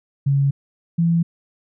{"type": "tone pair in turn", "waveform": "sine", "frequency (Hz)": [139.1, 168.12], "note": ["C#3", "E3"], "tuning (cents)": [6, 34], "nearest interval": "minor third", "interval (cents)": 328, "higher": "second", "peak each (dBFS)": -14, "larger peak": "neither", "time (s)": [[0.26, 0.51], [0.98, 1.23]], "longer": "neither", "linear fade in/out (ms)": 10, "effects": []}